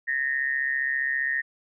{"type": "tone with amplitude modulation", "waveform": "sine", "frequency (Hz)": 1842, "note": "A#6", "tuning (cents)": -21, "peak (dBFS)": -20, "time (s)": [0.07, 1.42], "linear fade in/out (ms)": 20, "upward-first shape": "sine", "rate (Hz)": 135, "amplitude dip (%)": 75, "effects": []}